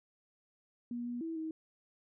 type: tone with pitch steps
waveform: sine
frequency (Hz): 239.8 / 241.8 / 326.9 / 318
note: A#3 / B3 / E4 / D#4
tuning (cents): +49 / -36 / -14 / +38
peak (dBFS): -36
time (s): 0.91-1.51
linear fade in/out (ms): 2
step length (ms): 150
effects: none